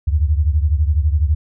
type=beating tone pair; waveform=sine; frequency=72.7 / 84.7 Hz; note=D2 / E2; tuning=-17 / +48 cents; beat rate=12 Hz; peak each=-14 / -18 dBFS; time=0.07-1.35 s; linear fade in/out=10 ms; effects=none